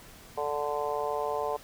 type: harmonic tone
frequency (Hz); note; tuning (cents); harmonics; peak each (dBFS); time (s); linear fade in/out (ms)
146.83; D3; 0; 3 / 4 / 5 / 6 / 7; -33 / -34 / -35 / -36 / -36; 0.37-1.57; 10
effects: pink hiss -51 dBFS RMS until 1.63 s